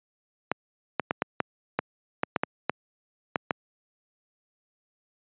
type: clicks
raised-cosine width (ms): 0.5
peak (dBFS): -8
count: 12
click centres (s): 0.516 / 0.997 / 1.109 / 1.221 / 1.403 / 1.79 / 2.234 / 2.362 / 2.435 / 2.696 / 3.358 / 3.508
effects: high-pass 150 Hz 12 dB/octave + resampled to 8000 Hz